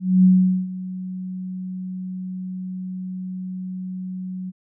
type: tone with ADSR envelope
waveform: sine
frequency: 185 Hz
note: F#3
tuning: in tune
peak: -9 dBFS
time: 0-4.52 s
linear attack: 240 ms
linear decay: 430 ms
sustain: -18 dB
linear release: 33 ms
effects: none